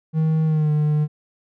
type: tone with pitch glide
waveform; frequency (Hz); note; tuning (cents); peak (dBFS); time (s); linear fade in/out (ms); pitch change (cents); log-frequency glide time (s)
triangle; 158.3 to 150.72; D#3 to D3; +30 to +45; -14; 0.13-1.08; 50; -85; 0.45-0.71
effects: none